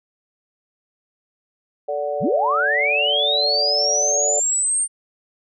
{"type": "chord", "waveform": "sine", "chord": "D major", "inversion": "second", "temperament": "equal with one note detuned", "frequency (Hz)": [440, 578.9, 740], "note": ["A4", "D5", "F#5"], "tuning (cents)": [0, -25, 0], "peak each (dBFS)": [-28, -23, -28], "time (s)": [1.88, 4.4], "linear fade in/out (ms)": 10}
{"type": "linear sweep", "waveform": "sine", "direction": "up", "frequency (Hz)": [87.31, 8870], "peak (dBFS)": -17, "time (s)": [2.2, 4.88], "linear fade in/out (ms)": 50}
{"effects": []}